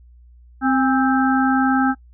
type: harmonic tone with a mistuned harmonic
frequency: 261.6 Hz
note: C4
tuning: in tune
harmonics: 1 / 3 / 5 / 6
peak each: -16 / -21 / -23 / -24 dBFS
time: 0.61-1.95 s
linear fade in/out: 50 ms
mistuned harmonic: 3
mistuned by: +56 cents
effects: noise-tail reverb RT60 0.1 s tail -23 dB re dry + added 60 Hz sine -44 dBFS peak until 2.13 s